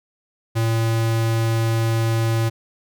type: tone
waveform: square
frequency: 113.6 Hz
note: A#2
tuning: 44 cents flat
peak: -18 dBFS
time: 0.55-2.5 s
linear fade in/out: 20 ms
effects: none